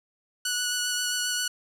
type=tone with vibrato; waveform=10% pulse; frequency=1472 Hz; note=F#6; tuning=9 cents flat; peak=-17 dBFS; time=0.45-1.48 s; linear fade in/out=5 ms; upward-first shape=sine; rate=7.5 Hz; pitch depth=13 cents each way; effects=none